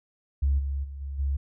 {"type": "tone with level steps", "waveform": "sine", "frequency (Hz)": 69.3, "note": "C#2", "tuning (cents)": 0, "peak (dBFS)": [-19, -26, -35, -31, -23], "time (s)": [0.42, 1.37], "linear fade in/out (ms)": 10, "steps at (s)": [0.58, 0.83, 1, 1.18], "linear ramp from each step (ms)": 20, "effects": ["tanh soft clip ceiling -16 dBFS"]}